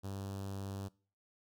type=tone with notch filter; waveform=sawtooth; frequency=98 Hz; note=G2; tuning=in tune; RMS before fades=-42 dBFS; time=0.03-0.89 s; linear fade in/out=20 ms; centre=2100 Hz; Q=0.99; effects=noise-tail reverb RT60 0.4 s tail -22 dB re dry